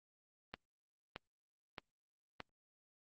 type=click train; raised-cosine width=0.3 ms; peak=-27 dBFS; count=4; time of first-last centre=0.54-2.403 s; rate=1.61 Hz; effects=Opus 32 kbps